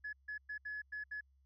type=tone bursts at uneven times; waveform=sine; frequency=1700 Hz; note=G#6; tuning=40 cents sharp; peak=-39 dBFS; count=6; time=0.04-0.13 / 0.28-0.38 / 0.49-0.58 / 0.65-0.82 / 0.92-1.04 / 1.11-1.21 s; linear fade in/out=10 ms; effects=tanh soft clip ceiling -36 dBFS + added 67 Hz sine -67 dBFS peak until 1.45 s